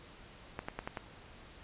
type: clicks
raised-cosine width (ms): 0.5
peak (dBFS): -22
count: 5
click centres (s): 0.591 / 0.685 / 0.79 / 0.875 / 0.972
effects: pink hiss -54 dBFS RMS until 1.63 s + resampled to 8000 Hz

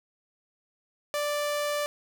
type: tone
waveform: sawtooth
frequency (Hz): 587.3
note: D5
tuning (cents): 0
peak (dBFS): -23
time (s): 1.14-1.86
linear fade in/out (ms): 0
effects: none

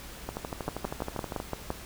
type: two click trains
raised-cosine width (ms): 1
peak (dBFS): -16 / -19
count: 7 / 15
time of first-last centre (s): 0.68-1.704 / 0.29-1.401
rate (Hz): 5.86 / 12.6
effects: added 60 Hz sine -49 dBFS peak until 1.85 s + pink hiss -45 dBFS RMS until 1.85 s

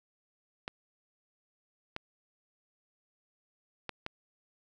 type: clicks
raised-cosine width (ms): 0.3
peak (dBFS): -20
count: 4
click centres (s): 0.679 / 1.964 / 3.893 / 4.064
effects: none

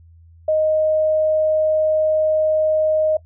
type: tone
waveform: sine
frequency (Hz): 622.3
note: D#5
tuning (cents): 0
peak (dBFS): -14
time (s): 0.48-3.17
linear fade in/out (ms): 5
effects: noise-tail reverb RT60 0.1 s tail -20 dB re dry + added 83 Hz sine -44 dBFS peak until 3.25 s

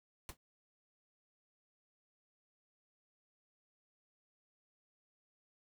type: noise with exponential decay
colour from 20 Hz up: pink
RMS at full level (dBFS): -41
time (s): 0.29-0.37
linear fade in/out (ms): 1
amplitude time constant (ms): 16
effects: none

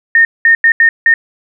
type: tone bursts at uneven times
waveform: sine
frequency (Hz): 1832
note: A#6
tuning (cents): -31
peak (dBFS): -4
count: 5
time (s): 0.15-0.25 / 0.45-0.55 / 0.64-0.72 / 0.8-0.89 / 1.06-1.14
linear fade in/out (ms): 2
effects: none

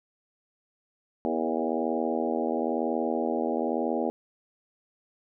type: harmonic tone with a mistuned harmonic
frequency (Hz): 81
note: E2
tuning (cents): -30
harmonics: 3 / 4 / 5 / 6 / 7 / 8 / 9 / 10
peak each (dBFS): -31 / -32 / -33 / -34 / -34 / -35 / -36 / -36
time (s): 1.25-4.1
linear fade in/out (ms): 0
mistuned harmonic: 6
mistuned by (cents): -23
effects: none

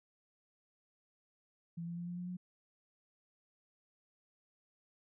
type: tone with pitch steps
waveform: sine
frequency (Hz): 168.8 / 171.06 / 173.35 / 175.66 / 178.01 / 180.39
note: E3 / F3 / F3 / F3 / F3 / F#3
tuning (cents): +41 / -36 / -13 / +10 / +33 / -44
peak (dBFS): -39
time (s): 1.77-2.37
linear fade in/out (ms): 10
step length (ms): 100
effects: none

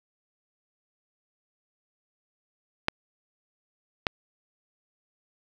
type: clicks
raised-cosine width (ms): 0.3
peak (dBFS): -6 / -7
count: 2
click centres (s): 2.884 / 4.068
effects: 7-bit

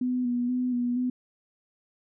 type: tone with vibrato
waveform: sine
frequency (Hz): 247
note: B3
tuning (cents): 0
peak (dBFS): -24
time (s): 0.01-1.1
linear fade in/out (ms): 5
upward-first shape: square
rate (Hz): 2.1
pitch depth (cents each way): 26
effects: none

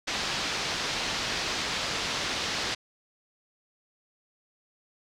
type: low-pass noise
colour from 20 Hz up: white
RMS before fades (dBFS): -31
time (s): 0.07-2.75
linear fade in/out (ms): 10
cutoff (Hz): 5300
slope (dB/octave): 24
effects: none

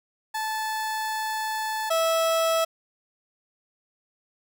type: tone pair in turn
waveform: 30% pulse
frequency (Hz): 872 / 654.2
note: A5 / E5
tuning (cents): -16 / -13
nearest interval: perfect fourth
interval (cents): 497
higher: first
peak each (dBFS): -24 / -18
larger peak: second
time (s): 0.34-1.9 / 1.9-2.65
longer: first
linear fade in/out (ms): 10
effects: none

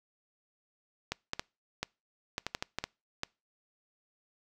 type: clicks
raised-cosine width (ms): 0.2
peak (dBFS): -15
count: 11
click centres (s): 1.12 / 1.334 / 1.395 / 1.83 / 2.381 / 2.466 / 2.549 / 2.625 / 2.786 / 2.84 / 3.234
effects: noise-tail reverb RT60 0.3 s tail -26 dB re dry

